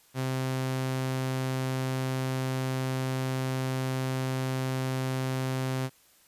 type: tone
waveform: sawtooth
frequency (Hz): 130.81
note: C3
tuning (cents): 0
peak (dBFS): -24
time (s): 0.14-5.9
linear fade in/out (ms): 50
effects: white hiss -61 dBFS RMS until 6.27 s + resampled to 32000 Hz